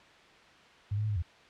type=tone with pitch steps; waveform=sine; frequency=101.6 / 105.8 / 107.7 / 103.3 / 85 Hz; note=G#2 / G#2 / A2 / G#2 / F2; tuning=-38 / +33 / -37 / -9 / -46 cents; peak=-28 dBFS; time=0.91-1.225 s; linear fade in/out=10 ms; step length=63 ms; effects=white hiss -56 dBFS RMS until 1.49 s + low-pass 3000 Hz 12 dB/octave